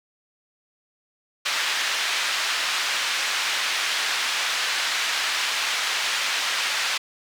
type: band-pass noise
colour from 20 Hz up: pink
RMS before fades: -25 dBFS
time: 1.45-6.98 s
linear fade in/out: 10 ms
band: 1600 to 4900 Hz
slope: 12 dB/octave
effects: none